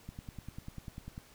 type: click train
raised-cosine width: 5 ms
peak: -30 dBFS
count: 12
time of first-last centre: 0.09-1.179 s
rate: 10.1 Hz
effects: pink hiss -59 dBFS RMS until 1.34 s